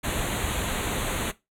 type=band-stop noise; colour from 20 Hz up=pink; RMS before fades=-28 dBFS; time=0.03-1.32 s; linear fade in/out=20 ms; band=4200 to 6300 Hz; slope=96 dB/octave; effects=noise-tail reverb RT60 0.2 s tail -17 dB re dry + low-pass 12000 Hz 12 dB/octave